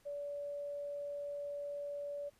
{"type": "tone", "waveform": "sine", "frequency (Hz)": 575, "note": "D5", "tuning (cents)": -37, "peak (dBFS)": -39, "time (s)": [0.05, 2.3], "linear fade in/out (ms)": 20, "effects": ["pink hiss -70 dBFS RMS until 2.39 s", "resampled to 32000 Hz"]}